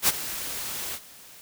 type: noise with ADSR envelope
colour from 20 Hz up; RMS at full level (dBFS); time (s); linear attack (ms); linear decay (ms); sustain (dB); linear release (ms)
white; -18; 0.02-1; 63; 27; -15; 62
effects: white hiss -48 dBFS RMS until 1.41 s